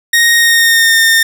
sawtooth tone with pitch glide, 1864.7 to 1820 Hz, A#6 to A#6, 0 to -42 cents, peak -3 dBFS, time 0.13-1.23 s, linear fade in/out 5 ms, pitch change -42 cents, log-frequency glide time 0.35-0.99 s, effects none

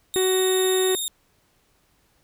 15% pulse tone with vibrato, 3683 Hz, A#7, 22 cents flat, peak -19 dBFS, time 0.14-1.08 s, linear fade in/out 0 ms, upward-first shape square, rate 20 Hz, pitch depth 22 cents each way
harmonic tone, 374.3 Hz, F#4, 20 cents sharp, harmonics 1 / 2 / 3 / 4 / 5 / 6 / 7 / 8 / 9 / 10, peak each -19 / -34 / -37 / -40 / -34 / -45 / -43 / -47 / -49 / -40 dBFS, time 0.16-0.95 s, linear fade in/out 0 ms
effects pink hiss -64 dBFS RMS until 2.23 s

